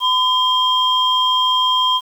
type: tone pair together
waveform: sine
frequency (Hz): 1014 / 3207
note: B5 / G7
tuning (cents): +45 / +39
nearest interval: octave + minor sixth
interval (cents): 1994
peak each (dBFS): -15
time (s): 0-2.01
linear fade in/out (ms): 50
effects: tanh soft clip ceiling -6 dBFS + 7-bit